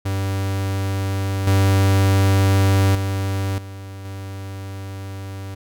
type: tone with level steps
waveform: 45% pulse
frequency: 97.2 Hz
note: G2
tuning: 14 cents flat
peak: -20 / -13 / -20 / -32 / -29 dBFS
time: 0.05-5.55 s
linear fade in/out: 10 ms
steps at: 1.47 / 2.95 / 3.58 / 4.05 s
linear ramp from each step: 2 ms
effects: none